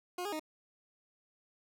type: tone with pitch steps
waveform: 20% pulse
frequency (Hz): 358.2 / 410 / 310.4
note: F4 / G#4 / D#4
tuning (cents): +44 / -22 / -4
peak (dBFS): -31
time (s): 0.18-0.396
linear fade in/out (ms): 5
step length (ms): 72
effects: none